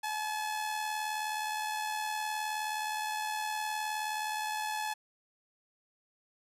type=tone with amplitude modulation; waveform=sawtooth; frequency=857 Hz; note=A5; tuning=46 cents flat; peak=-27 dBFS; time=0.03-4.94 s; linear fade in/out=10 ms; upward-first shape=sine; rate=79.3 Hz; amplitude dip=45%; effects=resampled to 32000 Hz